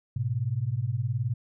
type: beating tone pair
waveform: sine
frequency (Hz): 107.9 / 126.9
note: A2 / B2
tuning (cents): -33 / +47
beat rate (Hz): 19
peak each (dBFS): -29 / -28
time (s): 0.16-1.34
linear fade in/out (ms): 5
effects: none